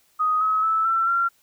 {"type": "tone with pitch steps", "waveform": "sine", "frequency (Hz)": [1250, 1280, 1310.6, 1342, 1374.2], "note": ["D#6", "D#6", "E6", "E6", "F6"], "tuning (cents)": [8, 49, -10, 31, -28], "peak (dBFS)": -18, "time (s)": [0.19, 1.29], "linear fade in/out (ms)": 20, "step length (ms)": 220, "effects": ["white hiss -62 dBFS RMS until 1.42 s"]}